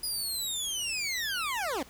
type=linear sweep; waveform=20% pulse; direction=down; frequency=4978 to 233.1 Hz; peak=-25 dBFS; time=0.03-1.83 s; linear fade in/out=5 ms; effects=added 60 Hz sine -59 dBFS peak until 1.89 s + pink hiss -54 dBFS RMS until 1.89 s